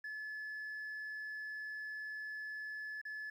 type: tone with dropouts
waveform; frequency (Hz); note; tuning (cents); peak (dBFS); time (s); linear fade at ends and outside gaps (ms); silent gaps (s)
sine; 1721; A6; -39; -39; 0.04-3.3; 5; 3.015-3.051
effects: tanh soft clip ceiling -40 dBFS + 12-bit